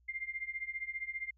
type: tone with tremolo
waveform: sine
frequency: 2100 Hz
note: C7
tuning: 6 cents sharp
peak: -33 dBFS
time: 0.08-1.31 s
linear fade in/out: 10 ms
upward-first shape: triangle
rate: 15 Hz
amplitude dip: 95%
effects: added 60 Hz sine -65 dBFS peak until 1.37 s